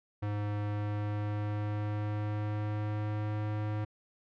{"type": "tone with pitch glide", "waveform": "square", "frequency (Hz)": [103.83, 105.89], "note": ["G#2", "G#2"], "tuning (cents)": [0, 34], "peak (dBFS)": -32, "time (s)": [0.22, 3.85], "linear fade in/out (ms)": 10, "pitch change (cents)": 34, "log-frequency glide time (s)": [0.61, 3.41], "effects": ["low-pass 2000 Hz 12 dB/octave"]}